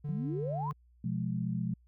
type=tone; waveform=triangle; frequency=146.83 Hz; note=D3; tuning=in tune; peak=-32 dBFS; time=0.04-0.73 s; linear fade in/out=10 ms
type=exponential sweep; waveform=sine; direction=up; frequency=165.1 to 1079 Hz; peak=-34 dBFS; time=0.09-0.71 s; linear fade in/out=0 ms
type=chord; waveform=sine; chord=F diminished; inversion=second; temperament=just; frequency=125.72 / 174.61 / 209.5 Hz; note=Cb3 / F3 / Ab3; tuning=+31 / 0 / +15 cents; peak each=-35 / -34 / -36 dBFS; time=1.04-1.74 s; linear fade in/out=5 ms
effects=added 60 Hz sine -60 dBFS peak until 1.87 s